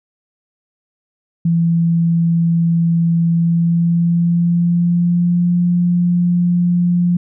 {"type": "tone with pitch glide", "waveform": "sine", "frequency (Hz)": [167.7, 175.43], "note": ["E3", "F3"], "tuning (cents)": [30, 8], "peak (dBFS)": -11, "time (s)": [1.45, 7.17], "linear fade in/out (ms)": 5, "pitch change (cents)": 78, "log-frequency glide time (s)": [3.3, 5.56], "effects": []}